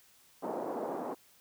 white band-pass noise, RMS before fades -37 dBFS, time 0.42-1.15 s, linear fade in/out 20 ms, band 230 to 800 Hz, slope 24 dB/octave, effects white hiss -63 dBFS RMS until 1.4 s

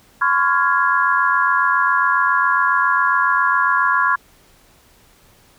sine chord, Db major seventh, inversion third, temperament equal with one note detuned, 1021.4 / 1108.7 / 1396.9 / 1661.2 Hz, C6 / Db6 / F6 / Ab6, -42 / 0 / 0 / 0 cents, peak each -19 dBFS, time 0.21-4.16 s, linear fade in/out 10 ms, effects pink hiss -52 dBFS RMS until 5.58 s

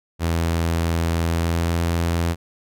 sawtooth tone with pitch glide, 83.3 to 84.46 Hz, E2 to E2, +19 to +43 cents, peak -15 dBFS, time 0.19-2.36 s, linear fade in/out 50 ms, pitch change +24 cents, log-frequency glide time 1.27-1.74 s, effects none

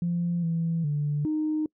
sine tone with pitch steps, 172.6 / 165.7 / 147 / 308.5 Hz, F3 / E3 / D3 / D#4, -20 / +9 / +2 / -15 cents, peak -23 dBFS, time 0.02-1.66 s, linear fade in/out 2 ms, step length 410 ms, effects noise-tail reverb RT60 0.1 s tail -26 dB re dry + tanh soft clip ceiling -19 dBFS

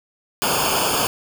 pink noise with comb filter, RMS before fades -20 dBFS, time 0.42-1.07 s, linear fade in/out 0 ms, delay 0.51 ms, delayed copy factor -1, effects none

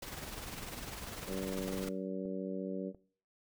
pink noise with tremolo, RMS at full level -42 dBFS, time 0.02-1.89 s, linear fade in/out 5 ms, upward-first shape sine, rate 20 Hz, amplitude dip 50%
harmonic tone, 95 Hz, F#2, 46 cents sharp, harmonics 2 / 3 / 4 / 5 / 6, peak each -40 / -42 / -43 / -44 / -45 dBFS, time 1.26-2.93 s, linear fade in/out 50 ms
clicks, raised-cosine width 2 ms, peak -39 dBFS, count 3, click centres 1.337 / 2.255 / 2.947 s
effects noise-tail reverb RT60 0.5 s tail -21 dB re dry

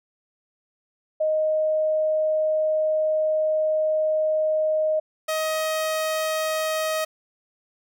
sine / sawtooth tone pair in turn, 622.3 / 629.9 Hz, D#5 / D#5, 0 / +21 cents, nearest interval unison, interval 21 cents, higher second, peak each -19 dBFS, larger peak neither, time 1.2-5 / 5.28-7.05 s, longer first, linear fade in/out 10 ms, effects none

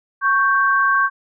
sine tone pair together, 1108 / 1566.9 Hz, C#6 / G6, -1 / -1 cents, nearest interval tritone, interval 600 cents, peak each -16 dBFS, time 0.21-1.1 s, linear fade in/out 50 ms, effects none

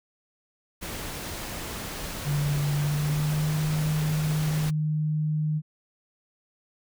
pink noise, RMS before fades -35 dBFS, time 0.81-4.71 s, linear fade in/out 20 ms
sine tone with pitch glide, 145 to 153.44 Hz, D3 to D#3, -22 to -24 cents, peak -23 dBFS, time 2.24-5.62 s, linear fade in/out 50 ms, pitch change +98 cents, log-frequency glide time 2.7-3.54 s
effects none

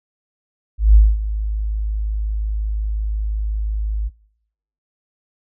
sine tone with ADSR envelope, 52.8 Hz, G#1, 29 cents sharp, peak -4 dBFS, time 0.78-4.1 s, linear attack 170 ms, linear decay 220 ms, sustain -14 dB, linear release 32 ms, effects noise-tail reverb RT60 0.8 s tail -25 dB re dry

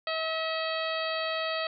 harmonic tone, 643 Hz, E5, 43 cents flat, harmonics 1 / 2 / 3 / 4 / 5 / 6 / 7, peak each -32 / -35 / -37 / -38 / -39 / -40 / -40 dBFS, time 0.07-1.67 s, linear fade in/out 2 ms, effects none

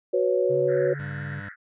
sine chord, F# suspended fourth, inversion none, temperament equal, 370 / 493.9 / 554.4 Hz, F#4 / B4 / C#5, 0 / 0 / 0 cents, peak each -24 dBFS, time 0.13-0.94 s, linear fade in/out 10 ms
triangle tone with pitch glide, 138.59 to 142.32 Hz, C#3 to C#3, 0 to +46 cents, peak -30 dBFS, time 0.49-1.41 s, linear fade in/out 20 ms, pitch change +46 cents, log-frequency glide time 0.68-0.91 s
pink band-pass noise, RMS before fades -40 dBFS, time 0.67-1.56 s, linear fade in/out 50 ms, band 1400 to 1900 Hz, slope 96 dB/octave
25% pulse tone, 99.7 Hz, G2, 30 cents sharp, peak -33 dBFS, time 0.99-1.49 s, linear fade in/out 5 ms
effects resampled to 8000 Hz

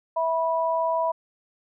sine tone pair together, 654 / 979.9 Hz, E5 / B5, -14 / -14 cents, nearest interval perfect fifth, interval 700 cents, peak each -24 dBFS, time 0.16-1.12 s, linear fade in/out 10 ms, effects none

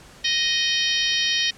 harmonic tone, 622.3 Hz, D#5, in tune, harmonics 3 / 4 / 5 / 6 / 7 / 8 / 9, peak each -27 / -29 / -24 / -26 / -29 / -32 / -28 dBFS, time 0.24-1.51 s, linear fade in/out 10 ms, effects pink hiss -47 dBFS RMS until 1.57 s + low-pass 9000 Hz 12 dB/octave

